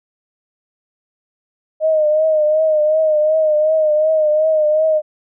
sine tone with vibrato, 619 Hz, D#5, 9 cents flat, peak -11 dBFS, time 1.8-5.02 s, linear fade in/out 50 ms, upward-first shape triangle, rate 2.7 Hz, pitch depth 55 cents each way, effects none

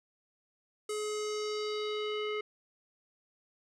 square tone with low-pass filter sweep, 423.6 Hz, G#4, 34 cents sharp, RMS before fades -35 dBFS, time 0.89-2.41 s, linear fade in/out 5 ms, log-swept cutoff 9000 to 2500 Hz, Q 2.8, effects none

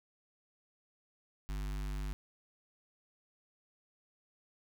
square tone with notch filter, 49.77 Hz, G1, 27 cents sharp, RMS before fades -38 dBFS, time 1.49-2.13 s, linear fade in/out 0 ms, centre 530 Hz, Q 0.92, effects none

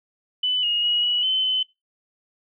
sine tone with pitch steps, 2998 / 2869 / 2901 / 2932 / 3057 / 3040 Hz, F#7 / F7 / F#7 / F#7 / G7 / F#7, +22 / +46 / -35 / -16 / -44 / +46 cents, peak -19 dBFS, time 0.43-1.63 s, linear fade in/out 5 ms, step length 200 ms, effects noise-tail reverb RT60 0.2 s tail -19 dB re dry

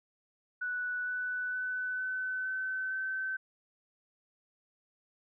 sine tone with pitch steps, 1480 / 1491.2 / 1502.4 / 1513.7 / 1525.1 / 1536.6 Hz, F#6 / F#6 / F#6 / F#6 / G6 / G6, 0 / +13 / +26 / +39 / -48 / -35 cents, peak -32 dBFS, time 0.61-3.37 s, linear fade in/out 10 ms, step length 460 ms, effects none

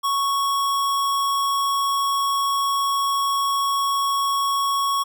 square tone, 1108.7 Hz, C#6, in tune, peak -20 dBFS, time 0.03-5.04 s, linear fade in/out 20 ms, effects none

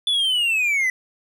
triangle linear sweep, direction down, 3485 to 1975.5 Hz, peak -16 dBFS, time 0.07-0.9 s, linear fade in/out 2 ms, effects none

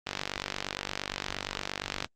click train, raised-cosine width 0.2 ms, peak -13 dBFS, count 97, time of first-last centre 0.07-2.045 s, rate 48.6 Hz, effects Opus 24 kbps

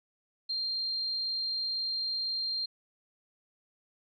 sine tone, 4186 Hz, C8, in tune, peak -30 dBFS, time 0.49-2.66 s, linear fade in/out 10 ms, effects none

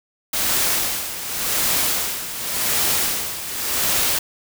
white noise with tremolo, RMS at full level -19 dBFS, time 0.33-4.19 s, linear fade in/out 5 ms, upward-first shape sine, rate 0.89 Hz, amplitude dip 70%, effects none

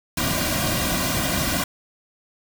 pink noise with comb filter, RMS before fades -23 dBFS, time 0.17-1.64 s, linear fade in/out 5 ms, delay 2.3 ms, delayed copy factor -0.85, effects none

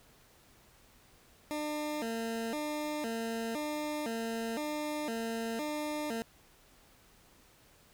20% pulse tone with vibrato, 261.6 Hz, C4, in tune, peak -29 dBFS, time 1.51-6.22 s, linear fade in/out 0 ms, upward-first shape square, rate 0.98 Hz, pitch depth 240 cents each way, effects pink hiss -62 dBFS RMS until 7.93 s

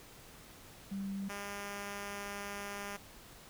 sine / 5% pulse tone pair in turn, 196 / 202 Hz, G3 / G#3, 0 / -48 cents, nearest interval minor second, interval 52 cents, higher second, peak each -36 / -29 dBFS, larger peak second, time 0.91-1.29 / 1.29-2.97 s, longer second, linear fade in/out 10 ms, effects pink hiss -55 dBFS RMS until 3.49 s

